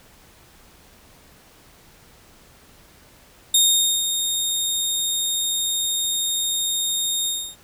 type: tone with ADSR envelope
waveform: 20% pulse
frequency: 3693 Hz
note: A#7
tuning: 17 cents flat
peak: -7 dBFS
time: 3.54-7.56 s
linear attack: 5 ms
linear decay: 480 ms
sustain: -8 dB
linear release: 290 ms
effects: pink hiss -51 dBFS RMS until 7.63 s